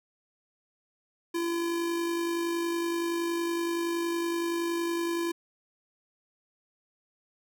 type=tone with amplitude modulation; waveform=square; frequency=339.2 Hz; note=E4; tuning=50 cents sharp; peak=-27 dBFS; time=1.34-5.32 s; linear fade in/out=10 ms; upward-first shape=sine; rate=50.7 Hz; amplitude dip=30%; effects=none